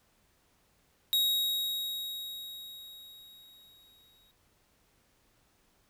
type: tone with exponential decay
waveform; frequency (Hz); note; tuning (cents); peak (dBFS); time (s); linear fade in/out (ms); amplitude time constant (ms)
45% pulse; 3791; A#7; +28; -24; 1.13-4.31; 0; 690
effects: pink hiss -69 dBFS RMS until 5.89 s